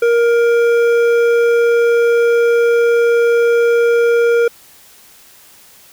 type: tone with hard clipping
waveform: sine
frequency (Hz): 469.6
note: A#4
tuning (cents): +13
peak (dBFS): -11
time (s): 0.02-4.48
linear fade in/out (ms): 5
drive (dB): 9
effects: white hiss -44 dBFS RMS until 5.92 s